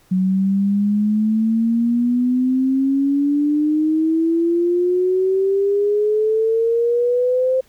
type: exponential sweep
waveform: sine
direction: up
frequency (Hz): 184.4 to 523.3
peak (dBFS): -14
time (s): 0.11-7.61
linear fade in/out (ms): 10
effects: pink hiss -55 dBFS RMS until 7.68 s